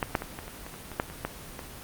clicks, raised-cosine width 0.5 ms, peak -11 / -8 / -18 / -22 / -24 / -24 / -28 / -23 / -9 / -26 / -13 / -22 dBFS, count 12, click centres 0.028 / 0.152 / 0.221 / 0.389 / 0.48 / 0.665 / 0.741 / 0.917 / 0.999 / 1.1 / 1.25 / 1.592 s, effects pink hiss -43 dBFS RMS until 1.83 s + Opus 24 kbps

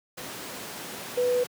sine tone in noise, 493.9 Hz, B4, in tune, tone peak -21 dBFS, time 1.17-1.44 s, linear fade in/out 10 ms, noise pink, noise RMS -37 dBFS, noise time 0.17-1.47 s, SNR +13 dB, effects high-pass 200 Hz 12 dB/octave

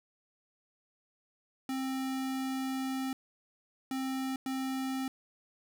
square tone bursts at uneven times, 264.1 Hz, C4, 16 cents sharp, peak -33 dBFS, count 3, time 1.69-3.13 / 3.91-4.36 / 4.46-5.08 s, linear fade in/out 2 ms, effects none

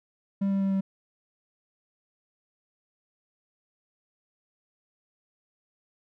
triangle tone with pitch steps, 197 / 195.75 / 194.51 / 193.28 Hz, G3 / G3 / G3 / G3, +9 / -2 / -13 / -24 cents, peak -21 dBFS, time 0.41-0.81 s, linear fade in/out 10 ms, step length 100 ms, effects none

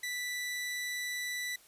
sawtooth tone, 1975 Hz, B6, in tune, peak -31 dBFS, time 0.03-1.56 s, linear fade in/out 5 ms, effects white hiss -60 dBFS RMS until 1.67 s + resampled to 32000 Hz

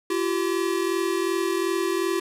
square tone pair together, 340.9 / 383.6 Hz, F4 / G4, -42 / -37 cents, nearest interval major second, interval 205 cents, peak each -26 / -26 dBFS, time 0.1-2.2 s, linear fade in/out 5 ms, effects resampled to 32000 Hz + 8-bit

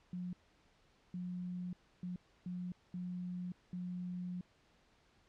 sine tone bursts at uneven times, 179.2 Hz, F3, 45 cents sharp, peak -39 dBFS, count 6, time 0.13-0.33 / 1.14-1.73 / 2.03-2.16 / 2.46-2.72 / 2.94-3.52 / 3.73-4.41 s, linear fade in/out 2 ms, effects pink hiss -70 dBFS RMS until 5.28 s + low-pass 5000 Hz 12 dB/octave

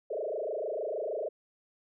sine tone with frequency modulation, 528 Hz, C5, 16 cents sharp, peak -31 dBFS, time 0.1-1.29 s, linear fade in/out 10 ms, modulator 26.5 Hz, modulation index 4.5, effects none

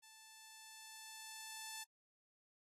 5% pulse tone with level ramp, 880 Hz, A5, in tune, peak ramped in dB -48 to -34 dBFS, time 0.02-1.84 s, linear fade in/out 20 ms, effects AAC 32 kbps

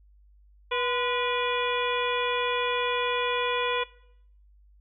harmonic tone with a mistuned harmonic, 487.2 Hz, B4, 24 cents flat, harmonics 1 / 2 / 3 / 4 / 5 / 6 / 7, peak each -29 / -30 / -36 / -37 / -32 / -39 / -35 dBFS, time 0.71-3.84 s, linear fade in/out 10 ms, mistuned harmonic 2, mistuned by +66 cents, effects noise-tail reverb RT60 0.7 s tail -20 dB re dry + added 50 Hz sine -54 dBFS peak until 4.8 s

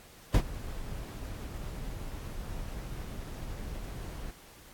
brown noise with ADSR envelope, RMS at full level -19 dBFS, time 0.34-4.31 s, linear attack 5 ms, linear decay 72 ms, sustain -20 dB, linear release 4 ms, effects pink hiss -54 dBFS RMS until 4.73 s + AAC 64 kbps

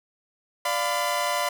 sawtooth chord, B diminished, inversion first, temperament equal with one note detuned, 587.3 / 698.5 / 1007.9 Hz, D5 / F5 / B5, 0 / 0 / +35 cents, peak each -25 / -25 / -23 dBFS, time 0.65-1.49 s, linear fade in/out 5 ms, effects none

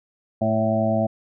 harmonic tone with a mistuned harmonic, 110 Hz, A2, in tune, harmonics 1 / 2 / 3 / 5 / 6 / 7, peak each -26 / -23 / -32 / -27 / -22 / -30 dBFS, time 0.41-1.07 s, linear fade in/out 10 ms, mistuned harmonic 5, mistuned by +22 cents, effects none

